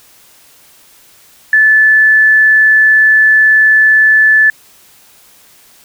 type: tone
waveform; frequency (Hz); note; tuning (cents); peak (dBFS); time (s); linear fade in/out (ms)
sine; 1741; A6; -19; -4; 1.53-4.5; 2
effects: white hiss -44 dBFS RMS until 5.84 s